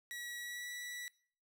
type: tone with pitch glide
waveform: sawtooth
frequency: 1927 to 1951.6 Hz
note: B6 to B6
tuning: -43 to -21 cents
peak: -39 dBFS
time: 0.11-1.08 s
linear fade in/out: 0 ms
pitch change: +22 cents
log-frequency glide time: 0.4-0.69 s
effects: noise-tail reverb RT60 0.5 s tail -22 dB re dry